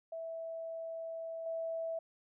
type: tone with level steps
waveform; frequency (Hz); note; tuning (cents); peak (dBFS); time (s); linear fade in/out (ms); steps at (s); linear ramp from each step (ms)
sine; 656; E5; -9; -39 / -35; 0.12-1.99; 5; 1.46; 2
effects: none